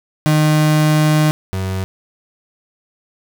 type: tone pair in turn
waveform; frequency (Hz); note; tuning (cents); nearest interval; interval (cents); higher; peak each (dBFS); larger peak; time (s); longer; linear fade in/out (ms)
35% pulse; 153.4 / 94.65; D#3 / F#2; -24 / +40; minor sixth; 836; first; -9 / -17; first; 0.26-1.31 / 1.53-1.84; first; 0
effects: none